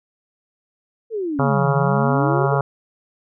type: exponential two-way sweep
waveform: sine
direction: down then up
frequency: 469.7 to 146.83 to 469.7 Hz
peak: -21 dBFS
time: 1.1-2.58 s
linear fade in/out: 50 ms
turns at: 1.72 s
type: harmonic tone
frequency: 139 Hz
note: C#3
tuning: 5 cents sharp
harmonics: 1 / 3 / 4 / 5 / 6 / 7 / 8 / 9 / 10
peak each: -19 / -24 / -25 / -26 / -27 / -27 / -28 / -29 / -29 dBFS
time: 1.39-2.61 s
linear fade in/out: 2 ms
effects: none